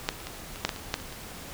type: clicks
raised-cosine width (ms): 0.2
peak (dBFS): -7 / -25 / -18 / -23 / -6 / -11 / -23 / -8 / -27 / -25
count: 10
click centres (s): 0.089 / 0.203 / 0.27 / 0.559 / 0.65 / 0.692 / 0.762 / 0.941 / 1 / 1.125
effects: pink hiss -42 dBFS RMS until 1.53 s